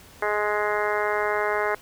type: harmonic tone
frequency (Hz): 209.2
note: G#3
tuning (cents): +13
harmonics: 2 / 3 / 4 / 5 / 6 / 7 / 8 / 9 / 10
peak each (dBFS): -27 / -29 / -30 / -31 / -32 / -32 / -33 / -34 / -34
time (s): 0.22-1.75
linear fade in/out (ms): 5
effects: pink hiss -49 dBFS RMS until 1.81 s